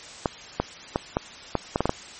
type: clicks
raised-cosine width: 1 ms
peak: -7 dBFS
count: 9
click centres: 0.258 / 0.6 / 0.959 / 1.169 / 1.553 / 1.759 / 1.806 / 1.856 / 1.894 s
effects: white hiss -42 dBFS RMS until 2.19 s + MP3 32 kbps